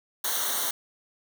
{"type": "noise with comb filter", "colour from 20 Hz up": "white", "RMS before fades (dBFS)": -28, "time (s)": [0.24, 0.71], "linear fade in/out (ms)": 5, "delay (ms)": 0.4, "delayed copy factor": -0.9, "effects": []}